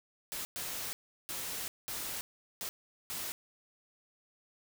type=noise bursts at uneven times; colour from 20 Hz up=white; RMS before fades=-39 dBFS; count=6; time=0.32-0.45 / 0.56-0.93 / 1.29-1.68 / 1.88-2.21 / 2.61-2.69 / 3.1-3.32 s; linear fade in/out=0 ms; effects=none